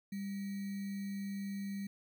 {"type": "tone with sample-and-hold", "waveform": "sine", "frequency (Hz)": 198.1, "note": "G3", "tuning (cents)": 18, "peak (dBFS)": -37, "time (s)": [0.12, 1.87], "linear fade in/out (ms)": 5, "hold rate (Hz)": 2100, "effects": []}